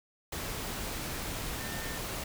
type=tone in noise; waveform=sine; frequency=1807 Hz; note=A6; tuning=46 cents sharp; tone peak=-43 dBFS; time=1.6-1.98 s; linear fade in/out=5 ms; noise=pink; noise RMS=-37 dBFS; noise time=0.32-2.24 s; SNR=-9 dB; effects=none